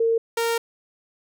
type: tone pair in turn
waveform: sine / sawtooth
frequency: 456.6 / 462.4 Hz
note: A#4 / A#4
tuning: -36 / -14 cents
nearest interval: unison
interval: 22 cents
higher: second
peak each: -17 dBFS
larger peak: neither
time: 0-0.18 / 0.37-0.58 s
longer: second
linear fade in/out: 5 ms
effects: none